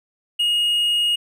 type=tone; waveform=triangle; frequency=2870 Hz; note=F7; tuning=47 cents sharp; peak=-15 dBFS; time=0.39-1.16 s; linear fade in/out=10 ms; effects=none

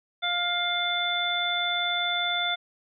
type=harmonic tone; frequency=703 Hz; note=F5; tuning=11 cents sharp; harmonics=1 / 2 / 3 / 5; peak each=-31 / -31 / -32 / -27 dBFS; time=0.22-2.56 s; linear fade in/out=20 ms; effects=none

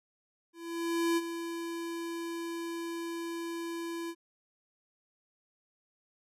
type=tone with ADSR envelope; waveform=square; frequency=336.2 Hz; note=E4; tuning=34 cents sharp; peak=-26 dBFS; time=0.53-4.15 s; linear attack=640 ms; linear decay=35 ms; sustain=-10 dB; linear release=56 ms; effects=resampled to 32000 Hz

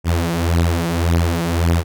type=beating tone pair; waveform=sawtooth; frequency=83.5 / 85.3 Hz; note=E2 / F2; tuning=+23 / -40 cents; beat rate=1.8 Hz; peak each=-14 dBFS; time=0.04-1.84 s; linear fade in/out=50 ms; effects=none

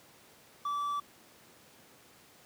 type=tone; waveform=triangle; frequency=1157 Hz; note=D6; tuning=26 cents flat; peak=-29 dBFS; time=0.65-1 s; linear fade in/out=5 ms; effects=pink hiss -58 dBFS RMS until 2.45 s + high-pass 150 Hz 12 dB/octave

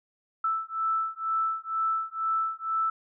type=beating tone pair; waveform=sine; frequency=1318.5 / 1320.6 Hz; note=E6 / E6; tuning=0 / +3 cents; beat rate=2.1 Hz; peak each=-29 dBFS; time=0.44-2.9 s; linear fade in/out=5 ms; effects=none

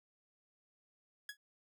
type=tone with exponential decay; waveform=sawtooth; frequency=1675 Hz; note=G#6; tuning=14 cents sharp; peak=-35 dBFS; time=1.29-1.37 s; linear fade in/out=2 ms; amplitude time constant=17 ms; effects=none

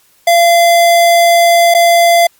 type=tone with dropouts; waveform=square; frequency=685 Hz; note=F5; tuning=34 cents flat; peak=-6 dBFS; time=0.27-2.27 s; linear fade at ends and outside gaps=5 ms; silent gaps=1.741-1.747 s; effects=white hiss -51 dBFS RMS until 2.39 s + Opus 48 kbps

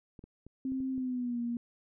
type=clicks; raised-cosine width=3 ms; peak=-36 dBFS; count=6; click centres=0.192 / 0.24 / 0.466 / 0.72 / 0.804 / 0.979 s
type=tone with pitch glide; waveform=sine; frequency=263.2 to 237.2 Hz; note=C4 to A#3; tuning=+10 to +30 cents; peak=-31 dBFS; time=0.65-1.57 s; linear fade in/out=2 ms; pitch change=-180 cents; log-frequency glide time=0.91-1.4 s
effects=none

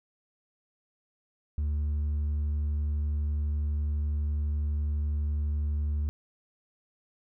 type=tone with hard clipping; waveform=triangle; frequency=74 Hz; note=D2; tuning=14 cents sharp; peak=-25 dBFS; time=1.58-6.09 s; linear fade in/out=0 ms; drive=1 dB; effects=none

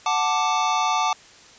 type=chord; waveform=square; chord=D major; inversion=first; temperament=equal; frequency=740 / 880 / 1174.7 Hz; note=F#5 / A5 / D6; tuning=0 / 0 / 0 cents; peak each=-26 / -24 / -24 dBFS; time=0.06-1.13 s; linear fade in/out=2 ms; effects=white hiss -48 dBFS RMS until 1.58 s + resampled to 16000 Hz

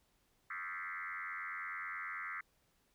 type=tone with frequency modulation; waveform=sine; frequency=1659 Hz; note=G#6; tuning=2 cents flat; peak=-40 dBFS; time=0.5-2.41 s; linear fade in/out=5 ms; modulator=89.3 Hz; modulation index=5.2; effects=pink hiss -75 dBFS RMS until 2.94 s

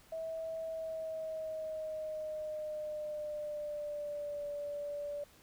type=tone with pitch glide; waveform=sine; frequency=648 to 580.6 Hz; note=E5 to D5; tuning=-30 to -20 cents; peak=-37 dBFS; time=0.12-5.24 s; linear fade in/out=5 ms; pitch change=-190 cents; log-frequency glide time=0.65-4.47 s; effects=pink hiss -62 dBFS RMS until 5.42 s

